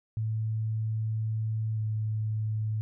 sine tone pair in turn, 110 / 108.49 Hz, A2 / A2, 0 / -24 cents, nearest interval unison, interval 24 cents, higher first, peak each -27 dBFS, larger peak neither, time 0.17-1.77 / 1.77-2.81 s, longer first, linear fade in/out 0 ms, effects none

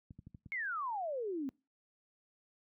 clicks, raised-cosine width 5 ms, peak -36 dBFS, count 5, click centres 0.108 / 0.19 / 0.27 / 0.347 / 0.461 s
sine exponential sweep, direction down, 2217 to 254.9 Hz, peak -35 dBFS, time 0.52-1.49 s, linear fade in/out 0 ms
effects noise-tail reverb RT60 0.3 s tail -25 dB re dry + high-pass 80 Hz 12 dB/octave

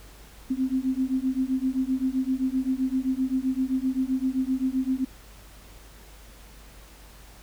sine beating tone pair, 257.4 / 265.1 Hz, C4 / C4, -28 / +23 cents, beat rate 7.7 Hz, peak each -26 dBFS, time 0.5-5.05 s, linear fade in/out 10 ms, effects added 50 Hz sine -48 dBFS peak until 7.42 s + pink hiss -51 dBFS RMS until 7.42 s

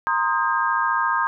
sine chord, C minor seventh, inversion third, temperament equal with one note detuned, 932.3 / 1046.5 / 1244.5 / 1603.7 Hz, Bb5 / C6 / Eb6 / G6, 0 / 0 / 0 / +39 cents, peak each -24 dBFS, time 0.07-1.27 s, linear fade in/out 0 ms, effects none

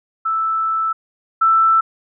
sine tone pair in turn, 1318.5 / 1326.9 Hz, E6 / E6, 0 / +11 cents, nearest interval unison, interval 11 cents, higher second, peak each -16 / -10 dBFS, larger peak second, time 0.25-0.93 / 1.41-1.81 s, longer first, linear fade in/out 10 ms, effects none

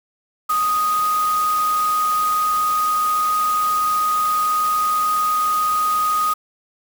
sine tone in noise, 1244.5 Hz, D#6, in tune, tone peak -16 dBFS, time 0.49-6.34 s, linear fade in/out 10 ms, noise white, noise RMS -31 dBFS, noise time 0.49-6.34 s, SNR +12 dB, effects none

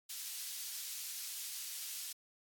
pink high-pass noise, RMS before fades -44 dBFS, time 0.09-2.13 s, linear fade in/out 10 ms, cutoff 4400 Hz, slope 12 dB/octave, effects AAC 64 kbps

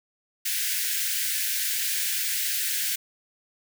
white high-pass noise, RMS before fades -27 dBFS, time 0.45-2.96 s, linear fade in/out 10 ms, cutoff 1500 Hz, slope 96 dB/octave, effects none

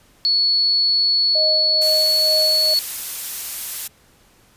sine tone, 4403 Hz, C#8, 13 cents flat, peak -14 dBFS, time 0.25-2.79 s, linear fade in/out 0 ms
sine tone with tremolo, 622.3 Hz, D#5, in tune, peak -20 dBFS, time 1.35-2.74 s, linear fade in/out 5 ms, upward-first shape sine, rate 2.2 Hz, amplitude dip 60%
blue noise, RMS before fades -26 dBFS, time 1.81-3.88 s, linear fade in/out 10 ms
effects pink hiss -54 dBFS RMS until 4.56 s + resampled to 32000 Hz

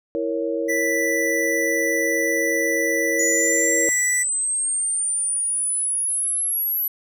sine chord, A# diminished, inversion second, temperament equal, 329.6 / 466.2 / 554.4 Hz, E4 / A#4 / C#5, 0 / 0 / 0 cents, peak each -26 / -25 / -26 dBFS, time 0.15-3.89 s, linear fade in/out 0 ms
square tone, 1975.5 Hz, B6, in tune, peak -22 dBFS, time 0.68-4.24 s, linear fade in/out 20 ms
sine exponential sweep, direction up, 6870 to 11840 Hz, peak -20 dBFS, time 3.19-6.88 s, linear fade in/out 5 ms
effects none

